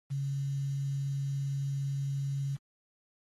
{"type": "tone with quantisation", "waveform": "sine", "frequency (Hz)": 138.59, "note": "C#3", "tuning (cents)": 0, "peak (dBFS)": -30, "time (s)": [0.1, 2.57], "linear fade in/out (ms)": 20, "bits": 9, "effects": ["AAC 32 kbps"]}